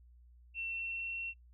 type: tone with pitch glide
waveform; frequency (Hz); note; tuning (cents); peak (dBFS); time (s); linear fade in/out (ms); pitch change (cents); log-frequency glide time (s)
sine; 2701 to 2720; E7 to F7; +42 to -46; -37; 0.54-1.34; 50; +12; 0.66-1.2
effects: noise-tail reverb RT60 0.1 s tail -19 dB re dry + added 60 Hz sine -57 dBFS peak until 1.53 s